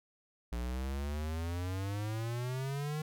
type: exponential sweep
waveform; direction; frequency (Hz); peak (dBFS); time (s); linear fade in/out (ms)
square; up; 58 to 155.56; -35; 0.52-3.02; 5
effects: none